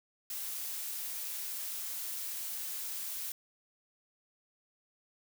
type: noise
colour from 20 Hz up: blue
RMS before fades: -39 dBFS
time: 0.3-3.32 s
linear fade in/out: 2 ms
effects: none